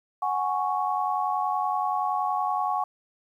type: chord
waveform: sine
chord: F# suspended second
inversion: none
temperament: equal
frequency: 740 / 830.6 / 1108.7 Hz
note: F#5 / G#5 / C#6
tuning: 0 / 0 / 0 cents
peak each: -28 dBFS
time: 0.22-2.84 s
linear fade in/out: 5 ms
effects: 10-bit